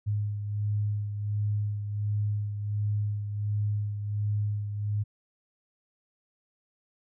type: beating tone pair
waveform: sine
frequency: 103.83 / 105.23 Hz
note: G#2 / G#2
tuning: 0 / +23 cents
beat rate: 1.4 Hz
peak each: -27 / -36 dBFS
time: 0.06-5.04 s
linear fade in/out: 20 ms
effects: none